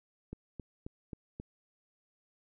click train, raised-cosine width 3 ms, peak -28 dBFS, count 5, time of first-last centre 0.33-1.4 s, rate 3.74 Hz, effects none

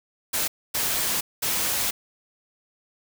white noise bursts at uneven times, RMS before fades -25 dBFS, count 3, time 0.33-0.48 / 0.74-1.21 / 1.42-1.91 s, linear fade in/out 10 ms, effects none

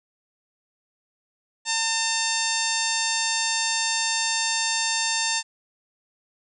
harmonic tone with a mistuned harmonic, 900 Hz, A5, 39 cents sharp, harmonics 1 / 2 / 3 / 4 / 5 / 6 / 7 / 8 / 9, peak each -31 / -31 / -31 / -31 / -31 / -31 / -31 / -31 / -31 dBFS, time 1.65-5.43 s, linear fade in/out 50 ms, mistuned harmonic 8, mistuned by +23 cents, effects none

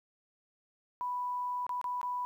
sine tone with dropouts, 987.8 Hz, B5, in tune, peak -32 dBFS, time 1.01-2.25 s, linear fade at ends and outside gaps 0 ms, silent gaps 1.666-1.693 / 1.814-1.842 / 2.014-2.03 s, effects 11-bit

